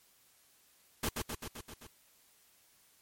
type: noise with echo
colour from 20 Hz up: pink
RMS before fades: -33 dBFS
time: 1.03-1.09 s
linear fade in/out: 5 ms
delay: 130 ms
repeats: 6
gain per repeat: -3 dB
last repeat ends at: 1.87 s
effects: white hiss -66 dBFS RMS until 3.01 s + MP3 64 kbps